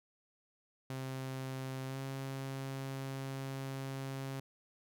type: tone with pitch glide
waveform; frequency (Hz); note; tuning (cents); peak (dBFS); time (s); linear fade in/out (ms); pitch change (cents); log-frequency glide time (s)
sawtooth; 132 to 134.93; C3 to C#3; +16 to -46; -35; 0.9-4.4; 2; +38; 1.87-1.98
effects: none